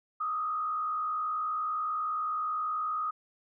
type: tone with frequency modulation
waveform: sine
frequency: 1245 Hz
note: D#6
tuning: 1 cent sharp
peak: -29 dBFS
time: 0.2-3.11 s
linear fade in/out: 10 ms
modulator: 59.3 Hz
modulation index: 0.59
effects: none